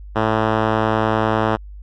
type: tone with low-pass filter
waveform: 5% pulse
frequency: 110 Hz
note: A2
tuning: in tune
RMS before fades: -18 dBFS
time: 0.15-1.57 s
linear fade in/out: 20 ms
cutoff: 1900 Hz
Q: 0.71
effects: added 50 Hz sine -33 dBFS peak until 1.82 s